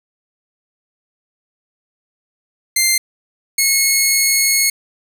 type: tone pair in turn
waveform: 10% pulse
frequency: 2093 / 2181 Hz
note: C7 / C#7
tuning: 0 / -29 cents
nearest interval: minor second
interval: 71 cents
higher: second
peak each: -3 dBFS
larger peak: neither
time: 2.76-2.98 / 3.58-4.7 s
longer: second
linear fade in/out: 5 ms
effects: none